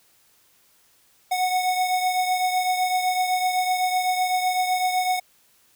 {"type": "beating tone pair", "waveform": "square", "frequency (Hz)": [735, 742.9], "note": ["F#5", "F#5"], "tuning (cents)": [-12, 7], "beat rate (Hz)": 7.9, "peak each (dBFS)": [-22, -29], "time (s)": [1.31, 5.2], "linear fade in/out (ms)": 10, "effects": ["white hiss -60 dBFS RMS until 5.75 s"]}